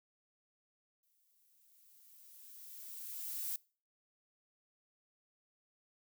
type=noise with exponential growth; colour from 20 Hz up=violet; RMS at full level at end=-38 dBFS; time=1.03-3.56 s; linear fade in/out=2 ms; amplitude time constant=550 ms; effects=noise-tail reverb RT60 0.4 s tail -24 dB re dry